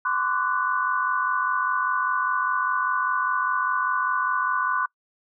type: tone cluster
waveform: sine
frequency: 1030 / 1125 / 1170 / 1484 Hz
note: C6 / C#6 / D6 / F#6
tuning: -28 / +25 / -7 / +5 cents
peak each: -26 / -29 / -29 / -25 dBFS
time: 0.05-4.86 s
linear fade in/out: 5 ms
effects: noise-tail reverb RT60 0.1 s tail -25 dB re dry